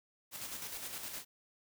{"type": "noise with tremolo", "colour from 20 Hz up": "white", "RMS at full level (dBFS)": -42, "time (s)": [0.31, 1.25], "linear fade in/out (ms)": 50, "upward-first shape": "square", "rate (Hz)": 9.7, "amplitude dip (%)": 40, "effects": []}